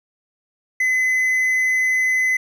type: tone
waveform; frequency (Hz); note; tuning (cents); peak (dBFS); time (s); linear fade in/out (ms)
triangle; 2028; B6; +45; -14; 0.8-2.37; 5
effects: none